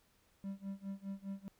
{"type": "tone with tremolo", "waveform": "triangle", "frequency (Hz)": 196, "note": "G3", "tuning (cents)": 0, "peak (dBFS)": -36, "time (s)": [0.44, 1.48], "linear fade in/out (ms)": 0, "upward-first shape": "sine", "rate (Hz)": 4.9, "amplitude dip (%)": 95, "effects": ["pink hiss -72 dBFS RMS until 1.59 s"]}